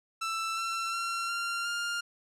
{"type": "tone with pitch steps", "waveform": "sawtooth", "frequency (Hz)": [1328, 1346.5, 1365.3, 1384.4, 1403.7], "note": ["E6", "E6", "F6", "F6", "F6"], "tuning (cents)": [12, 36, -40, -16, 8], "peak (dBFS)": -27, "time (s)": [0.21, 2.01], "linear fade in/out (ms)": 10, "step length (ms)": 360, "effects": ["low-pass 9000 Hz 12 dB/octave"]}